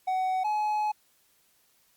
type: tone pair in turn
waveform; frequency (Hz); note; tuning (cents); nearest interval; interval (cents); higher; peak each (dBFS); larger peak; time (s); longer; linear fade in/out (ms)
triangle; 749 / 847.5; F#5 / G#5; +21 / +35; major second; 214; second; -23; neither; 0.07-0.44 / 0.44-0.92; second; 10
effects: white hiss -66 dBFS RMS until 1.96 s + Opus 48 kbps